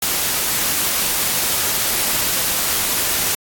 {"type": "noise", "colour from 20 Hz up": "white", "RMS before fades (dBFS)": -19, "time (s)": [0.02, 3.35], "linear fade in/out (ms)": 5, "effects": ["AAC 64 kbps"]}